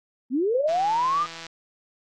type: linear sweep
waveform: sine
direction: up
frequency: 230.9 to 1246 Hz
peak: -20 dBFS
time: 0.3-1.27 s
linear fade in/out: 50 ms
type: click train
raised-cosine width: 0.2 ms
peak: -22 dBFS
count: 129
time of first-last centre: 0.69-1.466 s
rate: 165 Hz
effects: AAC 32 kbps